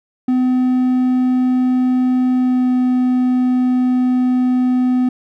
triangle tone with pitch glide, 253.6 to 252 Hz, B3 to B3, +46 to +35 cents, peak -10 dBFS, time 0.28-5.09 s, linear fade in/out 5 ms, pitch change -11 cents, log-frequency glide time 2.34-2.7 s, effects none

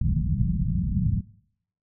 white low-pass noise, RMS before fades -24 dBFS, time 0.01-1.21 s, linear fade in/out 5 ms, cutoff 190 Hz, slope 48 dB/octave, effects noise-tail reverb RT60 0.7 s tail -22 dB re dry

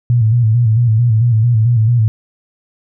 sine tone with vibrato, 115 Hz, A#2, 23 cents flat, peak -8 dBFS, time 0.1-2.08 s, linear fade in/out 0 ms, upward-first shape square, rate 4.5 Hz, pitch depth 81 cents each way, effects none

